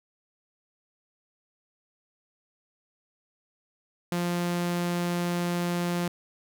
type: tone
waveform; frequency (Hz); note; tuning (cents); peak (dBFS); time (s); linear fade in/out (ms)
sawtooth; 174.61; F3; 0; -22; 4.12-6.08; 2
effects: none